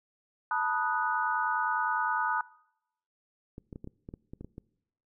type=chord; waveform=sine; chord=B dominant seventh; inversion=third; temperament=equal with one note detuned; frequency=880 / 969.7 / 1244.5 / 1480 Hz; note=A5 / B5 / D#6 / F#6; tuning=0 / -32 / 0 / 0 cents; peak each=-32 dBFS; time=0.51-2.41 s; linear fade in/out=2 ms
type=clicks; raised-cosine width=3 ms; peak=-29 dBFS; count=11; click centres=3.581 / 3.728 / 3.759 / 3.844 / 3.874 / 4.089 / 4.139 / 4.335 / 4.41 / 4.446 / 4.581 s
effects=noise-tail reverb RT60 0.8 s tail -23 dB re dry